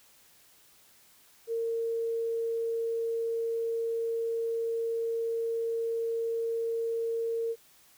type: tone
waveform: sine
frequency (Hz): 458.5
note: A#4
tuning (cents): -29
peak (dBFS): -28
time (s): 1.47-7.56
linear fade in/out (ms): 50
effects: white hiss -60 dBFS RMS until 7.97 s